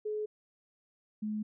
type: tone pair in turn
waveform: sine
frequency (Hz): 425.2 / 213.1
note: G#4 / G#3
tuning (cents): +41 / +45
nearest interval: octave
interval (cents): 1196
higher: first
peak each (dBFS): -32 / -32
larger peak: neither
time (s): 0.05-0.26 / 1.22-1.43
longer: neither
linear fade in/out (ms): 10
effects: none